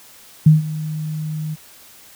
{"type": "tone with ADSR envelope", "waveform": "sine", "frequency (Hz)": 155, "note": "D#3", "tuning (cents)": -6, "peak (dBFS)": -4, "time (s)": [0.46, 1.56], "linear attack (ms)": 7, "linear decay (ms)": 150, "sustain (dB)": -18, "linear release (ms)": 28, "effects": ["white hiss -45 dBFS RMS until 2.15 s"]}